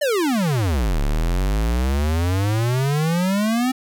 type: exponential two-way sweep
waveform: square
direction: down then up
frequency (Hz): 616 to 34.65 to 262.3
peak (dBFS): -18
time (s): 0.01-3.72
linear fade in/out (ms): 10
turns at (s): 1.01
effects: none